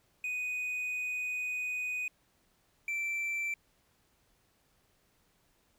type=tone pair in turn; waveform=triangle; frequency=2489 / 2339 Hz; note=D#7 / D7; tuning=0 / -8 cents; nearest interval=minor second; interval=108 cents; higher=first; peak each=-31 / -30 dBFS; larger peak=second; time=0.24-2.08 / 2.88-3.54 s; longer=first; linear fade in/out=2 ms; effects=pink hiss -71 dBFS RMS until 5.78 s